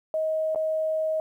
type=tone with dropouts; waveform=sine; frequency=631 Hz; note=D#5; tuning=24 cents sharp; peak=-23 dBFS; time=0.14-1.2 s; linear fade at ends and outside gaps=1 ms; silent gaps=0.548-0.558 s; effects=10-bit